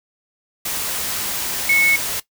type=tone in noise; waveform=sine; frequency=2200 Hz; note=C#7; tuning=14 cents flat; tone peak=-12 dBFS; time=1.69-1.96 s; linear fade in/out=5 ms; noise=white; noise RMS=-24 dBFS; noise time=0.65-2.2 s; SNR=+9 dB; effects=noise-tail reverb RT60 0.1 s tail -17 dB re dry